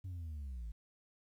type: linear sweep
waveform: sine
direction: down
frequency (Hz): 95.5 to 51.91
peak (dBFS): -38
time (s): 0.04-0.72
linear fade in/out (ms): 10
effects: tanh soft clip ceiling -40 dBFS + 12-bit